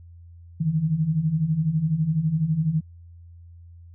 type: beating tone pair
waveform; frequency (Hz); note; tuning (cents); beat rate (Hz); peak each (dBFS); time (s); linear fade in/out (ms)
sine; 149.4 / 161.4; D3 / E3; +30 / -36; 12; -26 / -21; 0.6-2.81; 10
effects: added 85 Hz sine -43 dBFS peak until 3.94 s